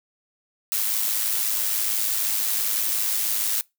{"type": "noise with amplitude modulation", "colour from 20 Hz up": "blue", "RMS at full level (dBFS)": -22, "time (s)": [0.72, 3.61], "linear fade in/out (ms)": 0, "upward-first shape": "sine", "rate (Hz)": 106, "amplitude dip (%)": 45, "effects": ["noise-tail reverb RT60 0.2 s tail -23 dB re dry"]}